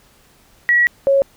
sine tone pair in turn, 1924 / 550 Hz, B6 / C#5, -46 / -14 cents, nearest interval octave + minor seventh, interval 2168 cents, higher first, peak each -10 dBFS, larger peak neither, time 0.69-0.87 / 1.07-1.22 s, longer first, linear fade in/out 0 ms, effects pink hiss -52 dBFS RMS until 1.36 s

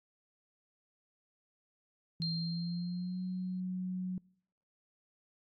sine tone with pitch glide, 164.81 to 183.93 Hz, E3 to F#3, 0 to -10 cents, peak -34 dBFS, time 2.2-4.18 s, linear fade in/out 2 ms, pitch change +190 cents, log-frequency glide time 2.32-3.21 s
sine tone with exponential decay, 4186 Hz, C8, in tune, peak -34 dBFS, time 2.22-3.6 s, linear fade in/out 0 ms, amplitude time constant 300 ms
effects noise-tail reverb RT60 0.7 s tail -26 dB re dry + AAC 64 kbps

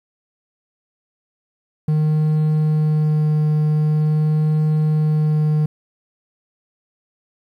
triangle tone with vibrato, 153.3 Hz, D#3, 25 cents flat, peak -12 dBFS, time 1.88-5.66 s, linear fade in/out 5 ms, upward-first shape sine, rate 0.45 Hz, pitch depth 10 cents each way, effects 9-bit

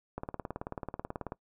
click train, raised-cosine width 1 ms, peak -22 dBFS, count 22, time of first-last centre 0.18-1.321 s, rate 18.4 Hz, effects noise-tail reverb RT60 0.1 s tail -21 dB re dry

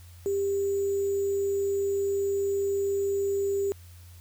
sine tone with sample-and-hold, 396.2 Hz, G4, 18 cents sharp, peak -24 dBFS, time 0.26-3.72 s, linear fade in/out 0 ms, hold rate 7350 Hz, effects added 87 Hz sine -46 dBFS peak until 4.2 s + white hiss -57 dBFS RMS until 4.2 s

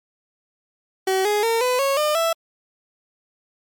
30% pulse tone with pitch steps, 380 / 416.8 / 457.1 / 501.4 / 550 / 603.2 / 661.6 Hz, F#4 / G#4 / A#4 / B4 / C#5 / D5 / E5, +46 / +6 / -34 / +26 / -14 / +46 / +6 cents, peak -15 dBFS, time 1.07-2.33 s, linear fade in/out 5 ms, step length 180 ms, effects MP3 96 kbps

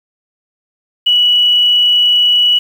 sine tone with quantisation, 2939 Hz, F#7, 12 cents flat, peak -7 dBFS, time 1.06-2.59 s, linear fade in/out 10 ms, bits 6, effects none

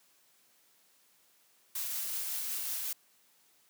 blue noise with tremolo, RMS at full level -35 dBFS, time 1.75-2.93 s, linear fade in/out 5 ms, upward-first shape triangle, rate 5.4 Hz, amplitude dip 25%, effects white hiss -67 dBFS RMS until 3.69 s + high-pass 150 Hz 12 dB/octave

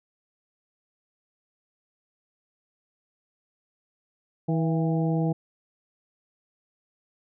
harmonic tone with a mistuned harmonic, 161.4 Hz, E3, 36 cents flat, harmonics 1 / 2 / 3 / 4 / 5, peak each -23 / -29 / -33 / -35 / -37 dBFS, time 4.48-5.33 s, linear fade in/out 10 ms, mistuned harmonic 4, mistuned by +62 cents, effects none

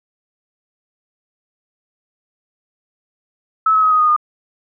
sine tone with pitch steps, 1300 / 1283.6 / 1267.4 / 1251.4 / 1235.6 / 1220 Hz, E6 / E6 / D#6 / D#6 / D#6 / D#6, -24 / -46 / +32 / +10 / -12 / -34 cents, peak -10 dBFS, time 3.66-4.164 s, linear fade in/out 5 ms, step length 84 ms, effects none

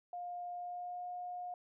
sine tone with pitch glide, 708 to 716.2 Hz, F5 to F5, +23 to +43 cents, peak -40 dBFS, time 0.13-1.54 s, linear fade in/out 2 ms, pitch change +20 cents, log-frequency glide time 0.52-1.07 s, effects none

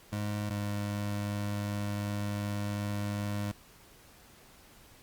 25% pulse tone pair in turn, 104.1 / 102.67 Hz, G#2 / G#2, +5 / -19 cents, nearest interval unison, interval 24 cents, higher first, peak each -28 dBFS, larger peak neither, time 0.12-0.5 / 0.5-3.52 s, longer second, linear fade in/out 10 ms, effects pink hiss -57 dBFS RMS until 5.02 s + Opus 48 kbps

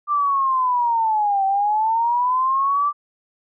sine linear two-way sweep, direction down then up, 1189 to 770 to 1178 Hz, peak -16 dBFS, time 0.07-2.93 s, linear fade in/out 50 ms, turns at 1.45 s, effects none

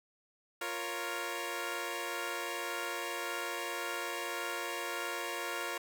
10% pulse chord, Bb minor, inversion second, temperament equal, 349.2 / 466.2 / 554.4 Hz, F4 / Bb4 / Db5, 0 / 0 / 0 cents, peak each -32 dBFS, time 0.61-5.78 s, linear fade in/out 5 ms, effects none

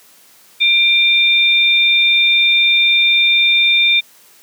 sine tone pair together, 2372 / 3616 Hz, D7 / A7, +17 / +47 cents, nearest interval perfect fifth, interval 730 cents, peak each -12 dBFS, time 0.6-4.01 s, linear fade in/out 20 ms, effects white hiss -47 dBFS RMS until 4.42 s + high-pass 150 Hz 12 dB/octave

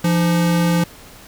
square tone pair together, 171.5 / 305.6 Hz, F3 / D#4, -31 / -31 cents, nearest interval minor seventh, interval 1000 cents, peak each -15 / -25 dBFS, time 0.04-0.84 s, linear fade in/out 5 ms, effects pink hiss -42 dBFS RMS until 1.27 s

